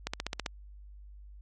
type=click train; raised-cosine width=0.2 ms; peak=-15 dBFS; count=7; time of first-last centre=0.07-0.462 s; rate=15.3 Hz; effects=added 50 Hz sine -47 dBFS peak until 1.41 s + AAC 32 kbps